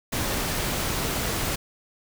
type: noise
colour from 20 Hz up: pink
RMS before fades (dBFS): -27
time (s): 0.12-1.56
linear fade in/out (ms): 10
effects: none